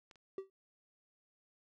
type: clicks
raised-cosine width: 0.2 ms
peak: -39 / -47 dBFS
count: 2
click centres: 0.112 / 0.157 s
type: tone with exponential decay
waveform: triangle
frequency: 386 Hz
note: G4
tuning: 27 cents flat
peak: -33 dBFS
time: 0.38-0.5 s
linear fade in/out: 2 ms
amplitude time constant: 25 ms
effects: none